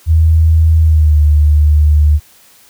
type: tone with pitch glide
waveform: sine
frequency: 80.3 to 74.92 Hz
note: E2 to D2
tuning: -45 to +35 cents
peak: -5 dBFS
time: 0.06-2.2 s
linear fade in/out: 50 ms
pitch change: -120 cents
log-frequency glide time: 0.8-1.19 s
effects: white hiss -45 dBFS RMS until 2.69 s